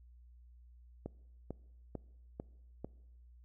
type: click train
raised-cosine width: 2 ms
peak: -27 dBFS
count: 5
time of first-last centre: 1.06-2.846 s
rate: 2.24 Hz
effects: noise-tail reverb RT60 1.0 s tail -23 dB re dry + added 60 Hz sine -56 dBFS peak until 3.44 s

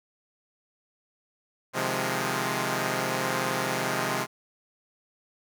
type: chord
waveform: 5% pulse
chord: F minor seventh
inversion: second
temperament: equal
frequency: 130.81 / 155.56 / 174.61 / 207.7 Hz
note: C3 / Eb3 / F3 / Ab3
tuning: 0 / 0 / 0 / 0 cents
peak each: -19 / -24 / -21 / -20 dBFS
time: 1.73-4.27 s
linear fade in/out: 50 ms
effects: none

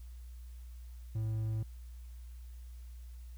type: tone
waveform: triangle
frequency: 110 Hz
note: A2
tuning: in tune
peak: -30 dBFS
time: 1.15-1.63 s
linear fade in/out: 5 ms
effects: added 60 Hz sine -45 dBFS peak until 3.37 s + white hiss -67 dBFS RMS until 3.37 s

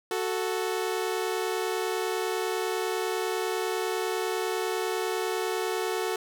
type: tone pair together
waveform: sawtooth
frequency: 370 / 440 Hz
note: F#4 / A4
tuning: 0 / 0 cents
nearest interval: minor third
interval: 300 cents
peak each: -26 dBFS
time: 0.11-6.16 s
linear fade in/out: 2 ms
effects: none

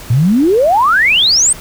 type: exponential sweep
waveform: sine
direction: up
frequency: 110 to 8830 Hz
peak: -7 dBFS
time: 0.1-1.53 s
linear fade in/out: 5 ms
effects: pink hiss -32 dBFS RMS until 1.6 s

